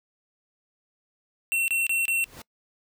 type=tone bursts; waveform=square; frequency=2714 Hz; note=E7; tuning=50 cents sharp; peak=-23 dBFS; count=4; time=1.52-2.241 s; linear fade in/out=0 ms; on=160 ms; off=27 ms
type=noise with exponential growth; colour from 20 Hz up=pink; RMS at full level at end=-39 dBFS; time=2.07-2.42 s; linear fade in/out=5 ms; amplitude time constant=74 ms
effects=noise-tail reverb RT60 0.1 s tail -24 dB re dry